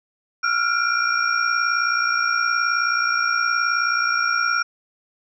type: tone cluster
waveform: sine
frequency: 1360 / 1419 / 2379 / 5570 Hz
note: F6 / F6 / D7 / F8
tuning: -46 / +27 / +22 / -5 cents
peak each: -22 / -21 / -29 / -27 dBFS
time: 0.43-4.63 s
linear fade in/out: 10 ms
effects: none